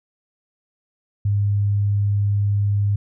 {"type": "tone", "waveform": "sine", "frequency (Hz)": 101.7, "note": "G#2", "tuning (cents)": -36, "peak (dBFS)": -16, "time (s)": [1.25, 2.96], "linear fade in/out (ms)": 5, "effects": []}